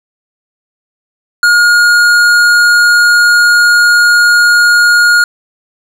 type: tone with tanh clipping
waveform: sine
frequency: 1429 Hz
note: F6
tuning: 39 cents sharp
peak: -6 dBFS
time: 1.43-5.24 s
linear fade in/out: 2 ms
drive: 14 dB
effects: none